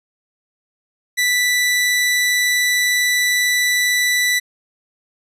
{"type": "tone", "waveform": "sawtooth", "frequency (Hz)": 1975.5, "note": "B6", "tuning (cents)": 0, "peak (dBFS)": -11, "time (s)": [1.17, 4.4], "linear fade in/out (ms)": 20, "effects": ["resampled to 32000 Hz"]}